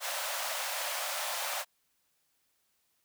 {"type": "high-pass noise", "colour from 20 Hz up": "pink", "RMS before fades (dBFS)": -35, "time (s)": [0, 1.65], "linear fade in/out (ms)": 50, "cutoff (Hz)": 540, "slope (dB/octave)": 96, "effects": ["white hiss -75 dBFS RMS until 3.04 s"]}